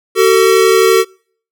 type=tone pair together; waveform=square; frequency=378.7 / 450.4 Hz; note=F#4 / A4; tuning=+40 / +40 cents; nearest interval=minor third; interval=300 cents; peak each=-10 dBFS; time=0.15-1.05 s; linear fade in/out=50 ms; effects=noise-tail reverb RT60 0.5 s tail -26 dB re dry